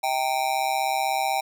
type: tone with amplitude modulation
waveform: square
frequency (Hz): 782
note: G5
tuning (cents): -4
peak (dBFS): -19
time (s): 0.03-1.41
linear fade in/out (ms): 10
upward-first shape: sine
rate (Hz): 136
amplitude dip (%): 90
effects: none